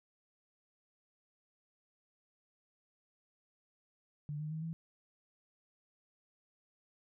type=tone with pitch steps; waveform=sine; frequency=147.9 / 152.94 / 158.15 / 163.54 Hz; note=D3 / D#3 / D#3 / E3; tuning=+13 / -29 / +29 / -13 cents; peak=-37 dBFS; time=4.29-4.73 s; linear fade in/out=0 ms; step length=110 ms; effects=none